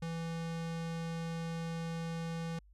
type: tone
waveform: square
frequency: 165.5 Hz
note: E3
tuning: 7 cents sharp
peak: -37 dBFS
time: 0.02-2.59 s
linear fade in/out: 5 ms
effects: added 50 Hz sine -58 dBFS peak until 2.73 s + low-pass 8000 Hz 12 dB/octave